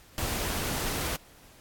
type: noise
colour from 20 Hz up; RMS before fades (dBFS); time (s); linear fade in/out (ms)
pink; -31; 0.18-1.16; 0
effects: pink hiss -55 dBFS RMS until 1.6 s + AAC 64 kbps